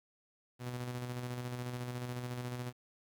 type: tone with tremolo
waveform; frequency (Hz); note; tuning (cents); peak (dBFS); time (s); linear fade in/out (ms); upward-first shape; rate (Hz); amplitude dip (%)
sawtooth; 123.47; B2; 0; -33; 0.59-2.73; 50; square; 14; 35
effects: 11-bit